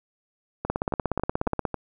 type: two click trains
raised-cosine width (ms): 1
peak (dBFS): -14 / -10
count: 5 / 17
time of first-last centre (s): 0.65-1.743 / 0.7-1.652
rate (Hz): 3.66 / 16.8
effects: none